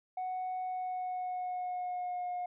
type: tone with pitch glide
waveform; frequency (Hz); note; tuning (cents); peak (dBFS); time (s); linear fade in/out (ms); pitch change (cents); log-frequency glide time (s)
sine; 740 to 717.7; F#5 to F5; 0 to +47; -32; 0.17-2.46; 5; -53; 0.62-2.3
effects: tanh soft clip ceiling -32 dBFS